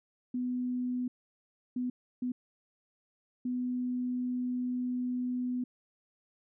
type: tone bursts at uneven times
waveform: sine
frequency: 249.1 Hz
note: B3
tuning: 15 cents sharp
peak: -30 dBFS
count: 4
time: 0.34-1.08 / 1.76-1.9 / 2.22-2.32 / 3.45-5.64 s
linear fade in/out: 5 ms
effects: none

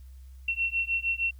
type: beating tone pair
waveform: sine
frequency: 2714 / 2720.5 Hz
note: E7 / F7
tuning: +50 / -46 cents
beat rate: 6.5 Hz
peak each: -29 dBFS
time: 0.48-1.31 s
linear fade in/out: 5 ms
effects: added 65 Hz sine -44 dBFS peak until 1.39 s + white hiss -67 dBFS RMS until 1.39 s

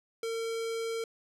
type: tone with notch filter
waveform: square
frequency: 455.2 Hz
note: A#4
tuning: 41 cents flat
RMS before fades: -34 dBFS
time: 0.23-1.04 s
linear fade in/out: 2 ms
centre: 1000 Hz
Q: 1.2
effects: low-pass 10000 Hz 12 dB/octave

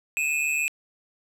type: tone pair together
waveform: square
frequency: 2474 / 2621 Hz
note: D#7 / E7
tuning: -10 / -11 cents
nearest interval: minor second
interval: 99 cents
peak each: -27 / -26 dBFS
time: 0.17-0.68 s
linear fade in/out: 0 ms
effects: low-pass 12000 Hz 12 dB/octave

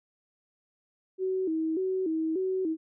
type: tone with vibrato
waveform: sine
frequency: 346.8 Hz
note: F4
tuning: 12 cents flat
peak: -26 dBFS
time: 1.18-2.77 s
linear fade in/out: 50 ms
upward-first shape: square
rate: 1.7 Hz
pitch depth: 140 cents each way
effects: none

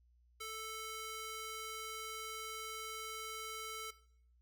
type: tone with high-pass filter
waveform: square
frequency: 440 Hz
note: A4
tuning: in tune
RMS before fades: -45 dBFS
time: 0.4-3.91 s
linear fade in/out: 10 ms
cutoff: 1100 Hz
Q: 0.59
effects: noise-tail reverb RT60 0.6 s tail -17 dB re dry + added 60 Hz sine -66 dBFS peak until 4.41 s

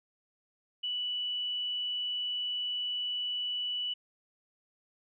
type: tone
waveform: sine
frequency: 2960 Hz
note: F#7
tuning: in tune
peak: -31 dBFS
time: 0.83-3.94 s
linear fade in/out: 10 ms
effects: none

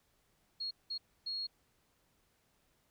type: tone bursts at uneven times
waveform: sine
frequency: 4299 Hz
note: C8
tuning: 46 cents sharp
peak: -36 dBFS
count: 3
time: 0.6-0.71 / 0.9-0.98 / 1.26-1.47 s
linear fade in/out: 10 ms
effects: pink hiss -74 dBFS RMS until 2.9 s

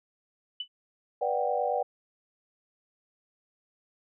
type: tone with exponential decay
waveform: sine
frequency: 2984 Hz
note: F#7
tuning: 14 cents sharp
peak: -28 dBFS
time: 0.6-0.68 s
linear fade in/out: 5 ms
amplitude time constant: 17 ms
type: chord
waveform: sine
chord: G major seventh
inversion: first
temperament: just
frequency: 490 / 588 / 735 / 784 Hz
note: B4 / D5 / F#5 / G5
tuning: -14 / +2 / -12 / 0 cents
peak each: -31 dBFS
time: 1.21-1.83 s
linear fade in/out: 10 ms
effects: none

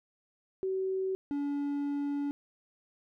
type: tone pair in turn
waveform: sine / triangle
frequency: 379.7 / 285.6 Hz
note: F#4 / D4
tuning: +45 / -48 cents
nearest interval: perfect fourth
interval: 493 cents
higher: first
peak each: -29 / -28 dBFS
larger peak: second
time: 0.63-1.15 / 1.31-2.31 s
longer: second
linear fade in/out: 0 ms
effects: none

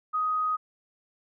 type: tone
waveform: sine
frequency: 1252 Hz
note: D#6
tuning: 10 cents sharp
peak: -24 dBFS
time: 0.13-0.57 s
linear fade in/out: 20 ms
effects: none

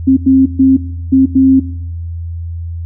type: tone bursts at uneven times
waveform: sine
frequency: 265.6 Hz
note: C4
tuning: 26 cents sharp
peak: -4 dBFS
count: 5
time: 0.07-0.17 / 0.26-0.46 / 0.59-0.77 / 1.12-1.26 / 1.35-1.6 s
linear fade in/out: 10 ms
effects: noise-tail reverb RT60 0.8 s tail -19 dB re dry + added 84 Hz sine -19 dBFS peak until 2.85 s

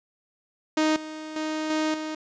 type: tone with level steps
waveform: sawtooth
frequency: 311.1 Hz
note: D#4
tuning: in tune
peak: -16 / -31 / -23 / -19 / -26 dBFS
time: 0.77-2.15 s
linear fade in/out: 5 ms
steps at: 0.96 / 1.36 / 1.7 / 1.94 s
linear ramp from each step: 2 ms
effects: resampled to 16000 Hz + 9-bit

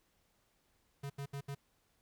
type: tone bursts at uneven times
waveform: square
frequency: 140 Hz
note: C#3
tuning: 18 cents sharp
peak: -40 dBFS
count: 4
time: 1.03-1.1 / 1.18-1.26 / 1.33-1.41 / 1.48-1.55 s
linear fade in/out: 10 ms
effects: pink hiss -75 dBFS RMS until 2.01 s

